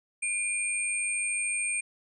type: tone pair together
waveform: sine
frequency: 2400 / 8607 Hz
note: D7 / C9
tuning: +37 / +48 cents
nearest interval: octave + minor seventh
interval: 2211 cents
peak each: -30 / -30 dBFS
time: 0.22-1.81 s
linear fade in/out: 10 ms
effects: none